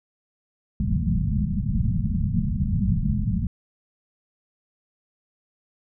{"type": "low-pass noise", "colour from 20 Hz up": "white", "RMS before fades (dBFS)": -23, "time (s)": [0.8, 3.47], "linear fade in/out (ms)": 2, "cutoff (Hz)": 220, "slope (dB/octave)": 96, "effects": []}